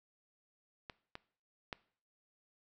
clicks, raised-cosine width 0.3 ms, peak -28 / -28 / -23 dBFS, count 3, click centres 0.898 / 1.154 / 1.728 s, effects noise-tail reverb RT60 0.5 s tail -20 dB re dry

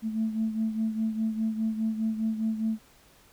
sine beating tone pair, 220 / 224.9 Hz, A3 / A3, 0 / +38 cents, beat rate 4.9 Hz, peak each -26 / -32 dBFS, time 0.02-2.79 s, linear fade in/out 50 ms, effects tanh soft clip ceiling -19 dBFS + pink hiss -58 dBFS RMS until 3.32 s

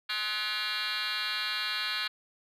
sine tone with frequency modulation, 2809 Hz, F7, 9 cents sharp, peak -27 dBFS, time 0.09-2.08 s, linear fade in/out 10 ms, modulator 220 Hz, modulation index 7.1, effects tanh soft clip ceiling -28 dBFS + 11-bit

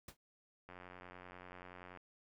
pink noise with exponential decay, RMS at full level -46 dBFS, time 0.08-0.17 s, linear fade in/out 5 ms, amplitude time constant 19 ms
click train, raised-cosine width 0.5 ms, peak -37 dBFS, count 117, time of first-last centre 0.69-1.973 s, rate 90.4 Hz
effects none

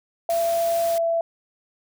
sine tone with pitch glide, 674 to 667.8 Hz, E5 to E5, +38 to +22 cents, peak -19 dBFS, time 0.29-1.21 s, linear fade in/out 2 ms, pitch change -16 cents, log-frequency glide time 0.9-1.02 s
white noise, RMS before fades -35 dBFS, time 0.3-0.98 s, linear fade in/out 0 ms
effects none

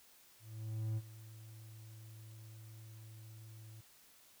triangle tone with ADSR envelope, 110 Hz, A2, in tune, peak -32 dBFS, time 0.39-3.81 s, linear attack 580 ms, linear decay 43 ms, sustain -17 dB, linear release 5 ms, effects white hiss -64 dBFS RMS until 4.4 s

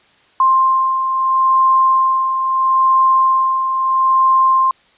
sine beating tone pair, 1052 / 1052.76 Hz, C6 / C6, +9 / +10 cents, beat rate 0.76 Hz, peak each -20 / -11 dBFS, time 0.4-4.71 s, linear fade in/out 2 ms, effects white hiss -52 dBFS RMS until 4.97 s + resampled to 8000 Hz

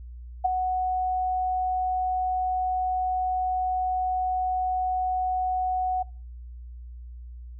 sine tone with ADSR envelope, 740 Hz, F#5, in tune, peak -16 dBFS, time 0.44-6.03 s, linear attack 14 ms, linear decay 12 ms, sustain -7 dB, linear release 10 ms, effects noise-tail reverb RT60 0.4 s tail -24 dB re dry + added 60 Hz sine -38 dBFS peak until 7.59 s

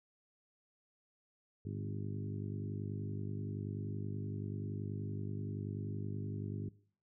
harmonic tone with a mistuned harmonic, 50.5 Hz, G#1, 48 cents flat, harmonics 2 / 3 / 4 / 5 / 6 / 7 / 8, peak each -41 / -45 / -47 / -49 / -51 / -52 / -53 dBFS, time 1.65-6.69 s, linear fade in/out 5 ms, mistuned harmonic 2, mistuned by +42 cents, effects noise-tail reverb RT60 0.5 s tail -19 dB re dry

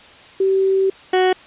sine / 30% pulse tone pair in turn, 384.7 / 370.5 Hz, G4 / F#4, -33 / +2 cents, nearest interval minor second, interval 65 cents, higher first, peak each -13 / -10 dBFS, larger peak second, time 0.4-0.9 / 1.13-1.33 s, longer first, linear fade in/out 5 ms, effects white hiss -43 dBFS RMS until 1.46 s + resampled to 8000 Hz

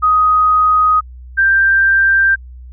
sine tone pair in turn, 1252 / 1577.4 Hz, D#6 / G6, +10 / +10 cents, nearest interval major third, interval 400 cents, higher second, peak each -8 dBFS, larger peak neither, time 0.02-1.01 / 1.37-2.36 s, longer neither, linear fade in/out 20 ms, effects added 62 Hz sine -31 dBFS peak until 2.72 s

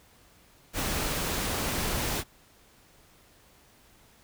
pink noise, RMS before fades -30 dBFS, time 0.73-2.24 s, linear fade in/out 50 ms, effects pink hiss -59 dBFS RMS until 4.23 s

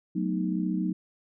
sine chord, B dominant seventh, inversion second, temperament equal, 185 / 220 / 246.9 / 311.1 Hz, F#3 / A3 / B3 / D#4, 0 / 0 / 0 / 0 cents, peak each -28 / -34 / -34 / -31 dBFS, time 0.15-0.93 s, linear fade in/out 10 ms, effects none

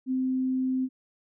sine tone, 259.1 Hz, C4, 17 cents flat, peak -24 dBFS, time 0.06-0.89 s, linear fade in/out 50 ms, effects none

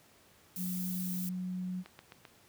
sine tone, 182.9 Hz, F#3, 20 cents flat, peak -34 dBFS, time 0.56-1.84 s, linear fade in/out 50 ms
violet noise, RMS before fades -41 dBFS, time 0.56-1.29 s, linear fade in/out 0 ms
click train, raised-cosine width 0.3 ms, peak -32 dBFS, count 4, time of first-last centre 1.86-2.252 s, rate 7.65 Hz
effects pink hiss -62 dBFS RMS until 2.48 s + high-pass 80 Hz 12 dB/octave

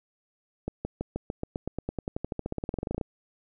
accelerating click train, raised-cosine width 2 ms, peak -17 dBFS, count 29, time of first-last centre 0.68-3.012 s, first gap 170 ms, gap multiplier 0.94, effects none

